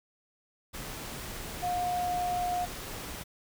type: tone in noise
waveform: sine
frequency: 715 Hz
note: F5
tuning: 41 cents sharp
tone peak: -28 dBFS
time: 1.62-2.66 s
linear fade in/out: 20 ms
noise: pink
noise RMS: -40 dBFS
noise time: 0.73-3.24 s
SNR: +9 dB
effects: none